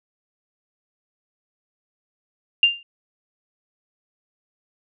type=tone with exponential decay; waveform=sine; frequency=2794 Hz; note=F7; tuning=in tune; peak=-8 dBFS; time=2.63-2.83 s; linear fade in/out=2 ms; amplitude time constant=43 ms; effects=none